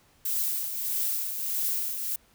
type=noise with tremolo; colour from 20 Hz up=violet; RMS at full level=-27 dBFS; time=0.25-2.16 s; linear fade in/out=5 ms; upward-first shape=triangle; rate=1.6 Hz; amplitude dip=55%; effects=pink hiss -62 dBFS RMS until 2.34 s